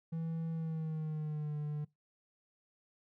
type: tone with pitch glide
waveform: triangle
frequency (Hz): 163.6 to 149.16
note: E3 to D3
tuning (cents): -13 to +27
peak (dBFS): -33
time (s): 0.12-1.85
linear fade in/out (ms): 10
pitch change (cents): -160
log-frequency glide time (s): 0.51-1.53
effects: noise-tail reverb RT60 0.2 s tail -22 dB re dry